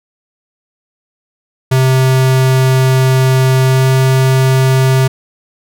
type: tone with pitch glide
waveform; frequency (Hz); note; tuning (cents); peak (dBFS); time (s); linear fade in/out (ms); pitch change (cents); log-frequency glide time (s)
square; 130.81 to 131.57; C3 to C3; 0 to +10; -8; 1.71-5.08; 10; +10; 3.65-3.87
effects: none